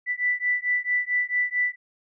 sine beating tone pair, 1975.5 / 1980 Hz, B6 / B6, 0 / +4 cents, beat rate 4.5 Hz, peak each -25 dBFS, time 0.06-1.76 s, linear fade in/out 50 ms, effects none

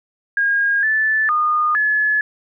sine tone with pitch steps, 1627 / 1750 / 1223 / 1710 Hz, G#6 / A6 / D#6 / A6, -36 / -10 / -30 / -50 cents, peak -14 dBFS, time 0.37-2.21 s, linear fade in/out 2 ms, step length 460 ms, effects none

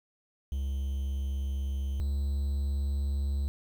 triangle tone pair in turn, 68 / 69.83 Hz, C#2 / C#2, -33 / +13 cents, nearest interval unison, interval 46 cents, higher second, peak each -27 / -25 dBFS, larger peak second, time 0.52-2 / 2-3.48 s, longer neither, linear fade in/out 0 ms, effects 9-bit

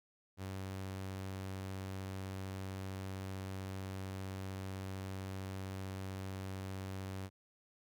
sawtooth tone, 95.6 Hz, G2, 43 cents flat, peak -37 dBFS, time 0.37-7.3 s, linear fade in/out 50 ms, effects none

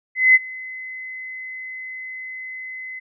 sine tone with ADSR envelope, 2037 Hz, C7, 47 cents flat, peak -7 dBFS, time 0.15-3 s, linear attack 200 ms, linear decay 30 ms, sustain -23 dB, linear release 17 ms, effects none

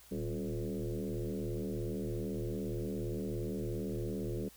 sine tone with frequency modulation, 117.7 Hz, A#2, 17 cents sharp, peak -34 dBFS, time 0.11-4.49 s, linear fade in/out 10 ms, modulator 77.4 Hz, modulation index 4.7, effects added 60 Hz sine -65 dBFS peak until 4.56 s + white hiss -59 dBFS RMS until 4.56 s

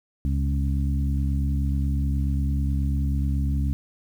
harmonic tone with a mistuned harmonic, 69.3 Hz, C#2, in tune, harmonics 1 / 2 / 3 / 4, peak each -22 / -28 / -32 / -34 dBFS, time 0.25-3.73 s, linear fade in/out 0 ms, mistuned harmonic 1, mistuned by +49 cents, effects 9-bit

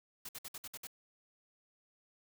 white noise bursts, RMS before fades -45 dBFS, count 7, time 0.25-0.871 s, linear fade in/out 5 ms, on 39 ms, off 58 ms, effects none

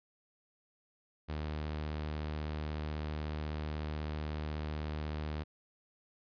sawtooth tone, 76.2 Hz, D#2, 36 cents flat, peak -32 dBFS, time 1.28-5.44 s, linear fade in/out 20 ms, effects resampled to 11025 Hz

